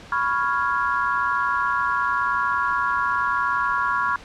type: chord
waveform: sine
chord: C# dominant seventh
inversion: third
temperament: equal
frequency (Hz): 987.8 / 1108.7 / 1396.9 / 1661.2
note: B5 / C#6 / E#6 / G#6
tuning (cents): 0 / 0 / 0 / 0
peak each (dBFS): -26 / -24 / -24 / -28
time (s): 0.12-4.16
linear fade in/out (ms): 2
effects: pink hiss -43 dBFS RMS until 4.24 s + low-pass 5000 Hz 12 dB/octave